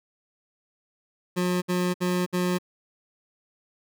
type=tone bursts; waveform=25% pulse; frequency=179.7 Hz; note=F3; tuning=50 cents sharp; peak=-19 dBFS; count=4; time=1.36-2.586 s; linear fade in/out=20 ms; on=260 ms; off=62 ms; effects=none